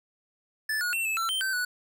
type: tone with pitch steps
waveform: square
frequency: 1746 / 1449 / 2702 / 2610 / 1344 / 3119 / 1546 / 1476 Hz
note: A6 / F#6 / E7 / E7 / E6 / G7 / G6 / F#6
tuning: -14 / -37 / +42 / -18 / +33 / -9 / -24 / -5 cents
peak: -27 dBFS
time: 0.69-1.65 s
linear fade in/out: 5 ms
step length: 120 ms
effects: none